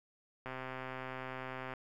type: click train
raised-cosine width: 0.5 ms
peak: -27 dBFS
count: 167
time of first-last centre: 0.46-1.737 s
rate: 130 Hz
effects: 11-bit